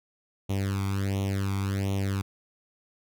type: tone with flanger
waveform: sawtooth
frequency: 98 Hz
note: G2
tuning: in tune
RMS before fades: -28 dBFS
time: 0.49-2.22 s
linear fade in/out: 10 ms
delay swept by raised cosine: 0.31 to 0.88 ms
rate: 1.4 Hz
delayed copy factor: +0.9
effects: none